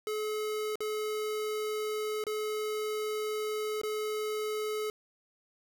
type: tone with dropouts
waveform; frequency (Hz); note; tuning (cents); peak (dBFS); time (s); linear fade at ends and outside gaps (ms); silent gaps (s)
square; 427.8; A4; -49; -32; 0.07-4.9; 1; 0.756-0.805 / 2.239-2.267 / 3.815-3.834
effects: none